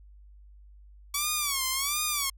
5% pulse tone with vibrato, 1130 Hz, C#6, 33 cents sharp, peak -15 dBFS, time 1.14-2.3 s, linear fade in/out 5 ms, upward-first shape sine, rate 1.4 Hz, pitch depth 140 cents each way, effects added 50 Hz sine -49 dBFS peak until 2.37 s

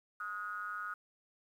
triangle ring-modulated tone, 98 Hz, G2, in tune, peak -33 dBFS, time 0.2-0.94 s, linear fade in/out 5 ms, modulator 1350 Hz, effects 11-bit

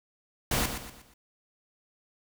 pink noise with echo, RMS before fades -27 dBFS, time 0.51-0.66 s, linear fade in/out 5 ms, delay 120 ms, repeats 4, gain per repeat -8 dB, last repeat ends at 1.14 s, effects none

